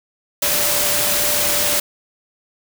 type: tone in noise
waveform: sine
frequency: 587.3 Hz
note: D5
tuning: in tune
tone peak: -27 dBFS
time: 0.42-1.8 s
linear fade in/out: 5 ms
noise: white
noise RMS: -18 dBFS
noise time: 0.42-1.8 s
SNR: -12 dB
effects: none